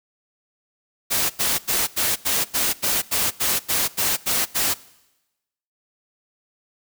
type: noise bursts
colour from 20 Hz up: white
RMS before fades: -21 dBFS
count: 13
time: 1.1-4.744 s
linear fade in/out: 20 ms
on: 200 ms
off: 87 ms
effects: noise-tail reverb RT60 1.0 s tail -21 dB re dry